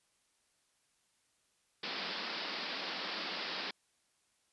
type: band-pass noise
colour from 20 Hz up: white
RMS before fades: -40 dBFS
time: 1.83-3.71 s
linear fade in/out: 5 ms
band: 170 to 5100 Hz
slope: 96 dB/octave
effects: white hiss -75 dBFS RMS until 4.52 s + resampled to 24000 Hz